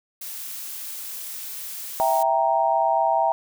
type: noise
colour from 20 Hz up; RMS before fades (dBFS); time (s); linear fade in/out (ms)
blue; -34; 0.21-2.23; 5
type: chord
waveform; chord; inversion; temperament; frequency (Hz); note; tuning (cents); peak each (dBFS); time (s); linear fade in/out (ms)
sine; E diminished; none; equal; 659.3 / 784 / 932.3; E5 / G5 / Bb5; 0 / 0 / 0; -22; 2-3.32; 0
effects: none